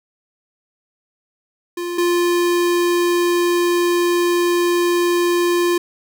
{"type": "tone pair in turn", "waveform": "square", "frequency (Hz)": [349.2, 349.2], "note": ["F4", "F4"], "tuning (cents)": [0, 0], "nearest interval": "unison", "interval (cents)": 0, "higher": "neither", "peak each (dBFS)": [-23, -15], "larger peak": "second", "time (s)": [[1.77, 1.98], [1.98, 5.78]], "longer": "second", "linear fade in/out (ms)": 5, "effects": []}